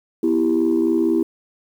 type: chord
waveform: sine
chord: E minor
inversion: second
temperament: equal with one note detuned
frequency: 246.9 / 329.6 / 393.8 Hz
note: B3 / E4 / G4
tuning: 0 / 0 / +8 cents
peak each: -21 / -16 / -21 dBFS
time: 0.23-1.23 s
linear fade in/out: 5 ms
effects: tanh soft clip ceiling -9 dBFS + 8-bit